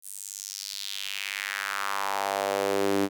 sawtooth tone with high-pass filter sweep, 99 Hz, G2, 18 cents sharp, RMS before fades -30 dBFS, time 0.02-3.09 s, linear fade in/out 50 ms, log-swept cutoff 10000 to 290 Hz, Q 2.7, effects none

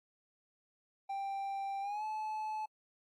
triangle tone with pitch glide, 787 to 863.2 Hz, G5 to A5, +7 to -33 cents, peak -34 dBFS, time 1.09-2.66 s, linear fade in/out 10 ms, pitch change +160 cents, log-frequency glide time 1.81-2.04 s, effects AAC 64 kbps

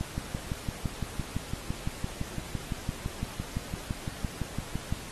click train, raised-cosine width 5 ms, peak -18 dBFS, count 30, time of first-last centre 0.01-4.925 s, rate 5.9 Hz, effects pink hiss -43 dBFS RMS until 5.11 s + AAC 32 kbps

